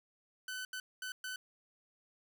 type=tone bursts at uneven times; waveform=sawtooth; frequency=1510 Hz; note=F#6; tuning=35 cents sharp; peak=-36 dBFS; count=4; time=0.48-0.65 / 0.73-0.8 / 1.02-1.12 / 1.24-1.36 s; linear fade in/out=2 ms; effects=none